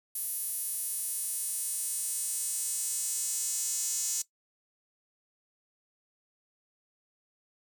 square tone with high-pass filter sweep, 196 Hz, G3, in tune, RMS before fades -33 dBFS, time 0.15-4.22 s, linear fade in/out 5 ms, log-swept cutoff 11000 to 7200 Hz, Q 3.4, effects noise-tail reverb RT60 0.1 s tail -17 dB re dry

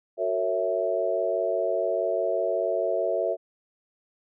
sine chord, F# dominant seventh, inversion none, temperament equal with one note detuned, 370 / 456 / 554.4 / 659.3 Hz, F#4 / A#4 / C#5 / E5, 0 / -38 / 0 / 0 cents, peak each -31 / -30 / -29 / -26 dBFS, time 0.17-3.37 s, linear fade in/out 50 ms, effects none

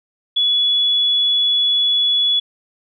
sine tone, 3402 Hz, G#7, 41 cents sharp, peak -13 dBFS, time 0.36-2.4 s, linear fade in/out 10 ms, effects none

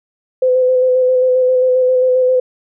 sine tone with vibrato, 509 Hz, C5, 48 cents flat, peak -9 dBFS, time 0.42-2.4 s, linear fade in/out 5 ms, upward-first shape square, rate 7.5 Hz, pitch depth 16 cents each way, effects none

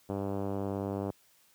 5% pulse tone with low-pass filter, 98.9 Hz, G2, 16 cents sharp, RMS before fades -34 dBFS, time 0.09-1.11 s, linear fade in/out 5 ms, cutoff 530 Hz, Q 0.73, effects white hiss -65 dBFS RMS until 1.54 s + high-pass 60 Hz 12 dB/octave

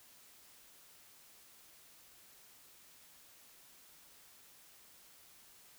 silence, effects white hiss -61 dBFS RMS until 5.78 s

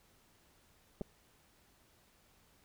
clicks, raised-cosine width 2 ms, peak -27 dBFS, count 2, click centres 1.011 / 1.016 s, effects pink hiss -68 dBFS RMS until 2.64 s

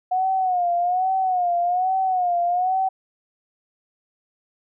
sine tone with vibrato, 728 Hz, F#5, 28 cents flat, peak -18 dBFS, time 0.11-2.89 s, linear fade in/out 10 ms, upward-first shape sine, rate 1.2 Hz, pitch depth 83 cents each way, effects none

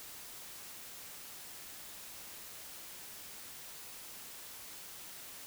silence, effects white hiss -49 dBFS RMS until 5.46 s

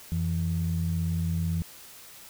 sine tone pair together, 88 / 166 Hz, F2 / E3, +14 / +12 cents, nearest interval major seventh, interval 1098 cents, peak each -27 dBFS, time 0.12-1.62 s, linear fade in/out 0 ms, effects tanh soft clip ceiling -18 dBFS + white hiss -48 dBFS RMS until 2.29 s

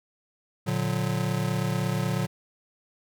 square chord, Bb augmented, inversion none, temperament just, 116.54 / 145.68 / 182.1 Hz, Bb2 / D3 / F#3, 0 / -14 / -27 cents, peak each -30 dBFS, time 0.66-2.27 s, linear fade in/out 20 ms, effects none

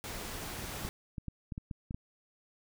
pink noise, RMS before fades -41 dBFS, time 0.04-0.89 s, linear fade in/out 0 ms
clicks, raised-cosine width 5 ms, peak -26 dBFS, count 8, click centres 0.85 / 1.182 / 1.283 / 1.522 / 1.579 / 1.712 / 1.909 / 1.945 s
effects none

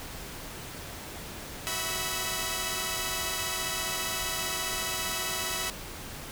5% pulse tone cluster, 372 / 653 / 987 / 1288 Hz, F#4 / E5 / B5 / E6, +9 / -17 / -1 / -41 cents, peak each -26 / -24 / -22 / -26 dBFS, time 1.67-5.7 s, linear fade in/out 0 ms, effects pink hiss -41 dBFS RMS until 6.31 s

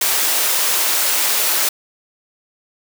white high-pass noise, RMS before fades -17 dBFS, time 0.01-1.69 s, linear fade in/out 5 ms, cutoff 410 Hz, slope 12 dB/octave, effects none

